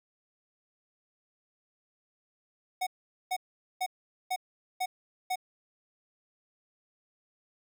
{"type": "tone bursts", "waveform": "square", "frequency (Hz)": 740, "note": "F#5", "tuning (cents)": 0, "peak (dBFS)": -29, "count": 6, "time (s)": [2.81, 5.358], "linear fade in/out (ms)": 10, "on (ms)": 58, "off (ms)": 440, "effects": []}